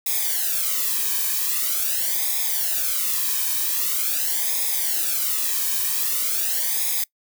blue noise with flanger, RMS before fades -23 dBFS, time 0.06-7.04 s, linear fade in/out 5 ms, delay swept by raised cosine 0.68 to 1.47 ms, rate 0.44 Hz, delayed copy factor -0.85, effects noise-tail reverb RT60 0.1 s tail -23 dB re dry

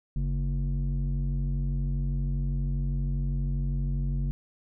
square tone with low-pass filter, 46.25 Hz, F#1, in tune, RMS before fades -28 dBFS, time 0.16-4.31 s, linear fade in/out 0 ms, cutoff 180 Hz, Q 3.8, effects none

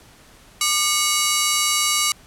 10% pulse ring-modulated tone, 1700 Hz, G#6, 40 cents sharp, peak -5 dBFS, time 0.61-2.12 s, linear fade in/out 2 ms, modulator 507 Hz, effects pink hiss -49 dBFS RMS until 2.26 s + low-pass 12000 Hz 12 dB/octave

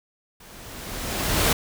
pink noise with level ramp, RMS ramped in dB -47 to -18 dBFS, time 0.4-1.53 s, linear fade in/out 5 ms, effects none

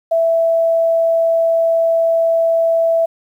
sine tone, 661 Hz, E5, 5 cents sharp, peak -11 dBFS, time 0.11-3.06 s, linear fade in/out 10 ms, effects 8-bit

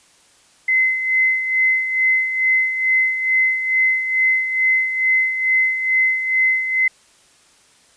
sine tone with tremolo, 2051 Hz, C7, 35 cents flat, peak -12 dBFS, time 0.68-6.88 s, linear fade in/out 5 ms, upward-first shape sine, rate 2.3 Hz, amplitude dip 60%, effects white hiss -53 dBFS RMS until 7.96 s + resampled to 22050 Hz

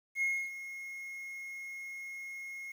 triangle tone with ADSR envelope, 2157 Hz, C#7, 48 cents flat, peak -25 dBFS, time 0.15-2.72 s, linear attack 71 ms, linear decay 280 ms, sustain -14 dB, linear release 5 ms, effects tanh soft clip ceiling -22 dBFS + 10-bit

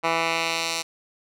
10% pulse tone with band-pass filter sweep, 165.1 Hz, E3, 3 cents sharp, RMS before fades -25 dBFS, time 0.03-0.83 s, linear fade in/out 20 ms, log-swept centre 1500 to 5500 Hz, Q 0.98, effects none

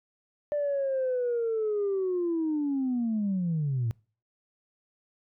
sine linear sweep, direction down, 592 to 109.4 Hz, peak -24 dBFS, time 0.52-3.91 s, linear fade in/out 0 ms, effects noise-tail reverb RT60 0.4 s tail -26 dB re dry + tanh soft clip ceiling -22 dBFS

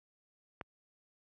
click, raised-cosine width 0.5 ms, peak -25 dBFS, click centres 0.612 s, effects high-pass 60 Hz 12 dB/octave

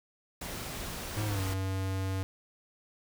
pink noise, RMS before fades -39 dBFS, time 0.41-1.54 s, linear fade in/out 5 ms
square tone with pitch glide, 105.9 to 95.44 Hz, G#2 to G2, +34 to -46 cents, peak -31 dBFS, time 1.17-2.23 s, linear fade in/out 0 ms, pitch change -180 cents, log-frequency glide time 1.27-1.41 s
effects none

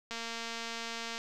click train, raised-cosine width 0.2 ms, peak -22 dBFS, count 247, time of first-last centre 0.11-1.18 s, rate 230 Hz, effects none

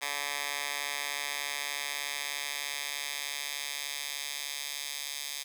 10% pulse tone with high-pass filter sweep, 143.3 Hz, D3, 42 cents flat, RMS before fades -36 dBFS, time 0.01-5.44 s, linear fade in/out 20 ms, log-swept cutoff 1500 to 3600 Hz, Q 0.87, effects none

